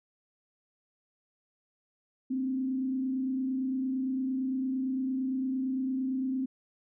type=tone with frequency modulation; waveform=sine; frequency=261.6 Hz; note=C4; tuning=in tune; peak=-28 dBFS; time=2.3-6.46 s; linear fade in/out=10 ms; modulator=28.8 Hz; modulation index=0.38; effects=none